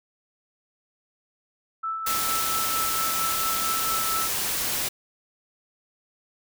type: tone with tremolo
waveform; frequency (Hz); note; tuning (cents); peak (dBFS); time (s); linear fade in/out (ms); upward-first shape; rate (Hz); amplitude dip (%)
sine; 1318.5; E6; 0; -25; 1.83-4.28; 10; triangle; 4.4; 45
type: noise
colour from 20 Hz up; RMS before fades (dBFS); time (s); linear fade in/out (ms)
white; -27; 2.06-4.89; 10
effects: none